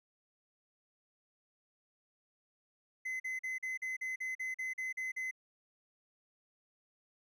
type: tone bursts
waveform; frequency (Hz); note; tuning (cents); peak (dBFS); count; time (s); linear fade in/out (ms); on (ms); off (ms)
triangle; 2042; C7; -43; -34; 12; 3.05-5.312; 10; 150; 42
effects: none